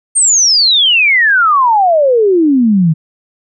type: exponential sweep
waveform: sine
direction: down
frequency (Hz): 8870 to 152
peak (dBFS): -6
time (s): 0.15-2.94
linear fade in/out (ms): 20
effects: none